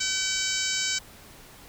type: harmonic tone with a mistuned harmonic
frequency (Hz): 763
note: G5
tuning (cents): -47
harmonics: 2 / 3 / 4 / 5 / 6 / 7 / 8 / 9 / 10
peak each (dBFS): -34 / -34 / -34 / -34 / -34 / -34 / -34 / -34 / -34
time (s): 0-0.99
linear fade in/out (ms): 10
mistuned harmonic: 5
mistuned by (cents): +32
effects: pink hiss -49 dBFS RMS until 1.68 s